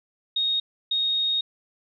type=tone pair in turn; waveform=sine; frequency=3729 / 3729 Hz; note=A#7 / A#7; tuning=0 / 0 cents; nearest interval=unison; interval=0 cents; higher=neither; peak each=-21 dBFS; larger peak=neither; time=0.36-0.6 / 0.91-1.41 s; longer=second; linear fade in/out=5 ms; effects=none